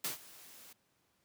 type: noise with ADSR envelope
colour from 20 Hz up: white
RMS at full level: -35 dBFS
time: 0.04-0.73 s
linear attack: 5 ms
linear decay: 130 ms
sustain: -20 dB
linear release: 5 ms
effects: pink hiss -75 dBFS RMS until 1.24 s + high-pass 100 Hz 12 dB/octave